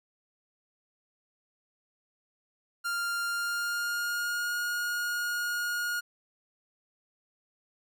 45% pulse tone with pitch glide, 1396.9 to 1433.7 Hz, F6 to F6, 0 to +45 cents, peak -29 dBFS, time 2.84-6.01 s, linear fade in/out 20 ms, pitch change +45 cents, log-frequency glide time 3.24-4.54 s, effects none

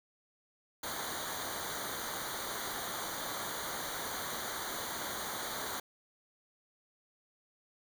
pink noise with comb filter, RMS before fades -39 dBFS, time 0.83-5.8 s, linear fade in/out 5 ms, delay 0.38 ms, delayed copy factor -0.9, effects none

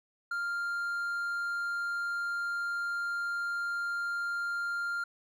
triangle tone, 1396.9 Hz, F6, in tune, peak -29 dBFS, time 0.31-5.04 s, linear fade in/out 5 ms, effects none

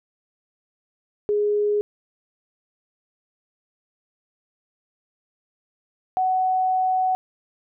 sine tone pair in turn, 415.3 / 746.6 Hz, G#4 / F#5, 0 / +15 cents, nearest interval minor seventh, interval 1015 cents, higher second, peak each -18 dBFS, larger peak neither, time 1.29-1.81 / 6.17-7.15 s, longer second, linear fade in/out 0 ms, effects none

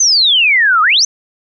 sine exponential two-way sweep, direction down then up, 6410 to 1214 to 6410 Hz, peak -7 dBFS, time 0-1.05 s, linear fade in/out 5 ms, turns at 0.82 s, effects none

